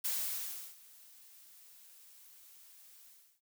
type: noise with ADSR envelope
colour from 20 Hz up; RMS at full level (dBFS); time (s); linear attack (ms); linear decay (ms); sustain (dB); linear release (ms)
blue; -34; 0.04-3.41; 10; 700; -24; 340
effects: none